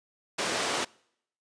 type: band-pass noise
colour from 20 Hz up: pink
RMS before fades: -30 dBFS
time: 0.38-0.85 s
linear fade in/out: 10 ms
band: 330 to 8000 Hz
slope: 12 dB/octave
effects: noise-tail reverb RT60 0.7 s tail -25 dB re dry + resampled to 22050 Hz